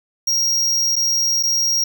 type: tone with dropouts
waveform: square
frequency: 5620 Hz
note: F8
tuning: 10 cents sharp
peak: -16 dBFS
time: 0.27-1.84 s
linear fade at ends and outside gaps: 5 ms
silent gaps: 0.957-0.963 / 1.428-1.434 s
effects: none